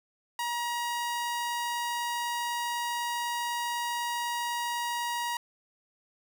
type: tone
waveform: sawtooth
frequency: 952 Hz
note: A#5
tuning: 36 cents sharp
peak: -26 dBFS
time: 0.39-5.37 s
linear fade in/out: 2 ms
effects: none